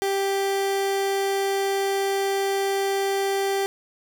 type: tone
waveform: 30% pulse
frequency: 392.7 Hz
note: G4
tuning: 3 cents sharp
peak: -19 dBFS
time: 0.02-3.66 s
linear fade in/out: 0 ms
effects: none